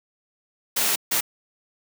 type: noise bursts at uneven times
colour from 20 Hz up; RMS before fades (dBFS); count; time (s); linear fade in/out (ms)
white; -22; 2; 0.76-0.96 / 1.11-1.21; 10
effects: high-pass 200 Hz 12 dB/octave